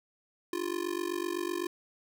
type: tone with amplitude modulation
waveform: square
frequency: 349.2 Hz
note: F4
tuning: in tune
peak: -28 dBFS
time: 0.53-1.67 s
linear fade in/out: 2 ms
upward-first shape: sine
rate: 47.9 Hz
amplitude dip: 95%
effects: none